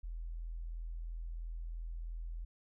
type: tone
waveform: sine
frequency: 41.5 Hz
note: E1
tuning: 12 cents sharp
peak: -39 dBFS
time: 0.03-2.45 s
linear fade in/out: 10 ms
effects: none